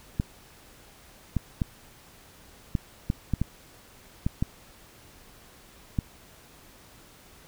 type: clicks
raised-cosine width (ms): 5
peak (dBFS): -12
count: 10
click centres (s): 0.199 / 1.367 / 1.618 / 2.752 / 3.101 / 3.337 / 3.416 / 4.265 / 4.425 / 5.988
effects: pink hiss -53 dBFS RMS until 7.47 s